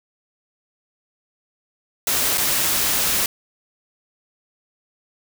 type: noise with dropouts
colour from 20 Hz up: white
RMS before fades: -20 dBFS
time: 2.07-3.26 s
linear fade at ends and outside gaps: 2 ms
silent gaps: 2.375-2.379 s
effects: none